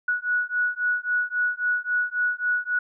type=beating tone pair; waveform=sine; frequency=1465 / 1468.7 Hz; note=F#6 / F#6; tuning=-18 / -13 cents; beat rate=3.7 Hz; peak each=-25 dBFS; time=0.08-2.79 s; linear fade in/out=5 ms; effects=none